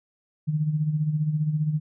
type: tone with tremolo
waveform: sine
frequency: 152.7 Hz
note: D#3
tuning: 32 cents flat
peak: -19 dBFS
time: 0.47-1.8 s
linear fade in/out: 20 ms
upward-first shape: sine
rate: 15 Hz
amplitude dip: 60%
effects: none